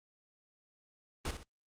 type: noise with echo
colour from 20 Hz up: pink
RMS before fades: -35 dBFS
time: 1.25-1.31 s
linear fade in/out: 2 ms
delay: 61 ms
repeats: 2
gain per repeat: -8 dB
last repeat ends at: 1.432 s
effects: low-pass 8000 Hz 12 dB/octave + Opus 32 kbps